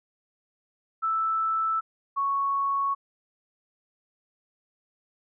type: tone pair in turn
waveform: sine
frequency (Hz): 1318.5 / 1108.7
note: E6 / C#6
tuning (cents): 0 / 0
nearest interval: minor third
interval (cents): 300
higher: first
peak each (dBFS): -23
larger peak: neither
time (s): 1.02-1.81 / 2.16-2.95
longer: neither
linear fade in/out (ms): 20
effects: none